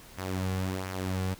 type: tone with flanger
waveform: sawtooth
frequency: 93.7 Hz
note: F#2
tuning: 22 cents sharp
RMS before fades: -32 dBFS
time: 0.17-1.35 s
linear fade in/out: 20 ms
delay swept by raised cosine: 0.23 to 3.23 ms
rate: 1.4 Hz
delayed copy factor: -0.55
effects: pink hiss -51 dBFS RMS until 1.39 s